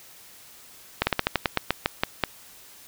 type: slowing click train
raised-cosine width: 0.3 ms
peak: -4 dBFS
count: 12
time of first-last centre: 1.02-2.237 s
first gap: 50 ms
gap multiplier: 1.15
effects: white hiss -49 dBFS RMS until 2.87 s